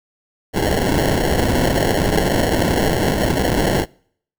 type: noise with sample-and-hold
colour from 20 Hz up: white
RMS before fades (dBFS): -17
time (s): 0.53-3.86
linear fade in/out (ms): 50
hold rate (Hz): 1225
effects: noise-tail reverb RT60 0.6 s tail -26 dB re dry